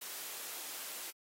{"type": "high-pass noise", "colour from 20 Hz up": "white", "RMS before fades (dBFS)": -44, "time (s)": [0.01, 1.11], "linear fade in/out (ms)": 10, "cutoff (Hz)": 330, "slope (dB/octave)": 12, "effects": ["AAC 48 kbps"]}